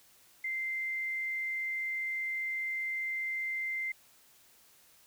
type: tone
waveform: sine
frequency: 2085 Hz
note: C7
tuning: 7 cents flat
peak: -32 dBFS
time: 0.44-3.92 s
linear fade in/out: 5 ms
effects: white hiss -62 dBFS RMS until 5.06 s